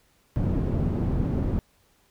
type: low-pass noise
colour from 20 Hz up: white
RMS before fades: -25 dBFS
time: 0.36-1.59 s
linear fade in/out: 0 ms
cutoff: 190 Hz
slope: 12 dB/octave
effects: pink hiss -64 dBFS RMS until 2.1 s